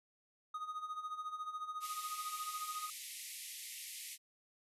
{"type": "tone with tremolo", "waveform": "triangle", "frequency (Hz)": 1244.5, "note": "D#6", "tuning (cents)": 0, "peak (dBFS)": -36, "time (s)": [0.54, 2.9], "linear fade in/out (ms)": 5, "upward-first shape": "sine", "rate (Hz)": 14, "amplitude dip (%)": 70}
{"type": "band-pass noise", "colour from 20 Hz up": "white", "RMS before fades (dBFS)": -48, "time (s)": [1.8, 4.18], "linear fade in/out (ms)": 50, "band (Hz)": [1900, 13000], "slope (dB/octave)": 96}
{"effects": []}